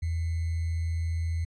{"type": "tone with sample-and-hold", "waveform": "sine", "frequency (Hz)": 82.7, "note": "E2", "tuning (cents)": 6, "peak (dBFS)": -26, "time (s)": [0.02, 1.45], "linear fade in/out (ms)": 10, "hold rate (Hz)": 2100, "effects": ["resampled to 22050 Hz"]}